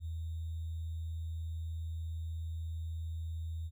sine tone with sample-and-hold, 81.6 Hz, E2, 17 cents flat, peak -36 dBFS, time 0-3.71 s, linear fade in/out 50 ms, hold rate 3675 Hz, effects none

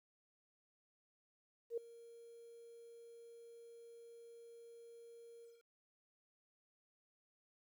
sine tone with ADSR envelope, 466.2 Hz, A#4, in tune, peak -35 dBFS, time 1.7-5.64 s, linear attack 75 ms, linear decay 4 ms, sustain -20 dB, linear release 200 ms, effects 12-bit

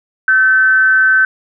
sine tone with frequency modulation, 1532 Hz, G6, 40 cents flat, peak -7 dBFS, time 0.28-1.25 s, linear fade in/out 2 ms, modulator 218 Hz, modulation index 0.33, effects none

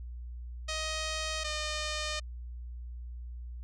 5% pulse tone pair in turn, 627 / 609.5 Hz, D#5 / D#5, +13 / -36 cents, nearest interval unison, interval 49 cents, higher first, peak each -21 dBFS, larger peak neither, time 0.68-1.44 / 1.44-2.2 s, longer neither, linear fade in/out 10 ms, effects added 60 Hz sine -39 dBFS peak until 3.63 s + low-pass 7000 Hz 12 dB/octave

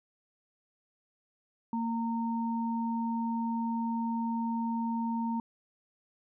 sine tone pair together, 230 / 920 Hz, A#3 / A#5, -23 / -23 cents, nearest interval 2 octaves, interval 2400 cents, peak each -30 / -35 dBFS, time 1.73-5.4 s, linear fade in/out 2 ms, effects none

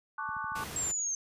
sine chord, D major seventh, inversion second, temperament equal with one note detuned, 880 / 1108.7 / 1174.7 / 1487.7 Hz, A5 / C#6 / D6 / F#6, 0 / 0 / 0 / +9 cents, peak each -40 / -39 / -39 / -38 dBFS, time 0.18-0.64 s, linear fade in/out 5 ms
click train, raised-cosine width 5 ms, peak -38 dBFS, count 9, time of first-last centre 0.29-0.901 s, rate 13.1 Hz
pink noise, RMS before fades -41 dBFS, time 0.55-0.92 s, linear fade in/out 10 ms
sine exponential sweep, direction down, 7630 to 6272 Hz, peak -30 dBFS, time 0.76-1.15 s, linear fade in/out 2 ms
effects high-pass 60 Hz 12 dB/octave + resampled to 32000 Hz

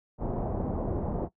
pink low-pass noise, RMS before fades -31 dBFS, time 0.18-1.29 s, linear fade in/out 50 ms, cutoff 790 Hz, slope 24 dB/octave, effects noise-tail reverb RT60 0.1 s tail -17 dB re dry

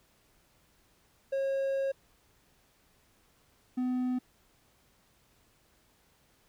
triangle tone pair in turn, 543 / 251.9 Hz, C#5 / B3, -36 / +34 cents, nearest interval octave + minor second, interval 1330 cents, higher first, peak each -26 dBFS, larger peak neither, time 1.32-1.92 / 3.77-4.19 s, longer first, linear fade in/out 10 ms, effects pink hiss -67 dBFS RMS until 6.48 s

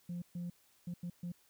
sine tone bursts at uneven times, 174.61 Hz, F3, in tune, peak -36 dBFS, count 5, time 0.09-0.22 / 0.35-0.5 / 0.87-0.94 / 1.03-1.1 / 1.23-1.32 s, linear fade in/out 5 ms, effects tanh soft clip ceiling -36 dBFS + white hiss -69 dBFS RMS until 1.49 s

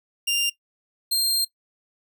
sawtooth tone pair in turn, 2794 / 4189 Hz, F7 / C8, 0 / +1 cents, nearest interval perfect fifth, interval 701 cents, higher second, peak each -17 dBFS, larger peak neither, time 0.27-0.5 / 1.11-1.45 s, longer second, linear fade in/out 10 ms, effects noise-tail reverb RT60 0.1 s tail -18 dB re dry

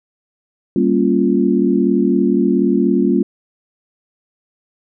sine chord, G half-diminished seventh, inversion none, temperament equal, 196 / 233.1 / 277.2 / 349.2 Hz, G3 / Bb3 / Db4 / F4, 0 / 0 / 0 / 0 cents, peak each -17 dBFS, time 0.76-3.23 s, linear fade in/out 2 ms, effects none

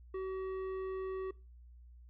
triangle tone with tanh clipping, 379.1 Hz, F#4, 42 cents sharp, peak -38 dBFS, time 0.14-1.31 s, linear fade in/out 5 ms, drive 14 dB, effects noise-tail reverb RT60 0.3 s tail -22 dB re dry + added 60 Hz sine -53 dBFS peak until 2.09 s

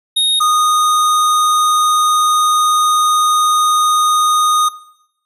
square tone pair in turn, 3729 / 1235.5 Hz, A#7 / D#6, 0 / -13 cents, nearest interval octave + perfect fifth, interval 1913 cents, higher first, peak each -11 / -11 dBFS, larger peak neither, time 0.16-0.4 / 0.4-4.69 s, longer second, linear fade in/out 10 ms, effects noise-tail reverb RT60 0.8 s tail -18 dB re dry + resampled to 32000 Hz

